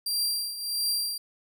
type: tone with tremolo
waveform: sawtooth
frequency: 4734 Hz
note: D8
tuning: 13 cents sharp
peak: -21 dBFS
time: 0.06-1.18 s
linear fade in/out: 5 ms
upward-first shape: triangle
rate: 1.5 Hz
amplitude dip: 75%
effects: none